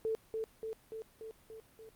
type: tone with echo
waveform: sine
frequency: 443.3 Hz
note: A4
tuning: 13 cents sharp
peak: -31 dBFS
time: 0.05-0.15 s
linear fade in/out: 0 ms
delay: 290 ms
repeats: 6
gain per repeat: -3 dB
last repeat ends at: 1.89 s
effects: pink hiss -64 dBFS RMS until 1.95 s + Opus 32 kbps